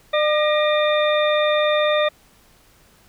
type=harmonic tone with a mistuned harmonic; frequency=602 Hz; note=D5; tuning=43 cents sharp; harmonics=1 / 2 / 3 / 4 / 6; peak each=-17 / -24 / -26 / -29 / -26 dBFS; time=0.13-2.09 s; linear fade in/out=10 ms; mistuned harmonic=3; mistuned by=+74 cents; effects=pink hiss -54 dBFS RMS until 3.08 s